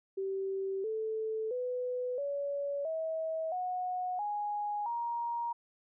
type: tone with pitch steps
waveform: sine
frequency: 386.8 / 439.2 / 498.7 / 566.3 / 643 / 730.2 / 829.1 / 941.5 Hz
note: G4 / A4 / B4 / C#5 / E5 / F#5 / G#5 / A#5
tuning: -23 / -3 / +17 / +37 / -43 / -23 / -3 / +17 cents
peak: -32 dBFS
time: 0.17-5.53 s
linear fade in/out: 10 ms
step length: 670 ms
effects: none